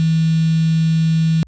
sine tone with quantisation, 161.3 Hz, E3, 37 cents flat, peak -12 dBFS, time 0-1.43 s, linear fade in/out 0 ms, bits 5, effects added 60 Hz sine -43 dBFS peak until 1.47 s + resampled to 16000 Hz

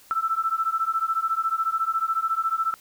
sine beating tone pair, 1318.5 / 1332.5 Hz, E6 / E6, 0 / +18 cents, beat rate 14 Hz, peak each -25 dBFS, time 0.11-2.74 s, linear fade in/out 0 ms, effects white hiss -53 dBFS RMS until 2.8 s

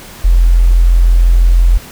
sine tone, 43 Hz, F1, 26 cents flat, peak -4 dBFS, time 0.24-1.78 s, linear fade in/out 10 ms, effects pink hiss -33 dBFS RMS until 1.91 s

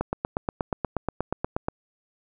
click train, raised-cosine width 1 ms, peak -11 dBFS, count 15, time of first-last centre 0.01-1.685 s, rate 8.36 Hz, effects none

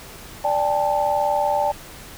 sine chord, D suspended fourth, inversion none, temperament equal with one note detuned, 587.3 / 800 / 880 Hz, D5 / G5 / A5, 0 / +35 / 0 cents, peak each -22 dBFS, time 0.44-1.72 s, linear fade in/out 10 ms, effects pink hiss -40 dBFS RMS until 2.17 s

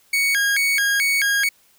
40% pulse tone with vibrato, 1908 Hz, A#6, 40 cents sharp, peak -16 dBFS, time 0.13-1.49 s, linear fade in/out 5 ms, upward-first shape square, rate 2.3 Hz, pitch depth 270 cents each way, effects white hiss -57 dBFS RMS until 1.78 s

